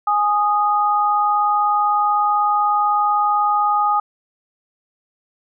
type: tone pair together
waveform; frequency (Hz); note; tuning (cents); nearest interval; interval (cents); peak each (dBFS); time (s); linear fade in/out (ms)
sine; 830.6 / 1239.5; G#5 / D#6; 0 / -7; perfect fifth; 693; -17; 0.07-4; 5
effects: none